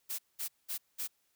blue noise bursts, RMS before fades -37 dBFS, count 4, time 0.09-1.078 s, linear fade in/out 20 ms, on 97 ms, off 200 ms, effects white hiss -75 dBFS RMS until 1.35 s

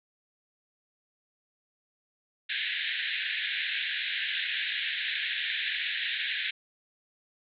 pink band-pass noise, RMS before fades -32 dBFS, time 2.49-6.51 s, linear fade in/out 10 ms, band 1600 to 3900 Hz, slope 96 dB/octave, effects none

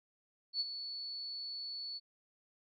sine tone with ADSR envelope, 4435 Hz, C#8, in tune, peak -30 dBFS, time 0.53-2 s, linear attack 73 ms, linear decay 31 ms, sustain -10 dB, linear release 33 ms, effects none

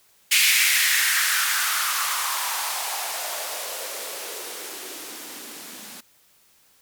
violet noise with band-pass filter sweep, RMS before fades -25 dBFS, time 0.31-6.01 s, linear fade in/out 10 ms, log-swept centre 2400 to 210 Hz, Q 3.4, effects white hiss -59 dBFS RMS until 6.81 s

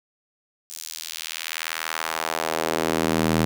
square tone with high-pass filter sweep, 40.29 Hz, E1, 39 cents flat, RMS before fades -26 dBFS, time 0.7-3.45 s, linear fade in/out 0 ms, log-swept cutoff 6600 to 160 Hz, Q 1.1, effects none

